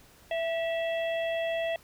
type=harmonic tone with a mistuned harmonic; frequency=663 Hz; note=E5; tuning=10 cents sharp; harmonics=1 / 3 / 4 / 5; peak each=-28 / -38 / -40 / -42 dBFS; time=0.31-1.76 s; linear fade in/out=2 ms; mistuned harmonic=3; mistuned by=-37 cents; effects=pink hiss -57 dBFS RMS until 1.83 s